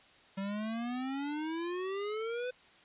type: exponential sweep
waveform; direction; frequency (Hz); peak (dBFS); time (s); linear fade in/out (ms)
square; up; 192 to 507; -35; 0.37-2.51; 10
effects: white hiss -60 dBFS RMS until 2.84 s + resampled to 8000 Hz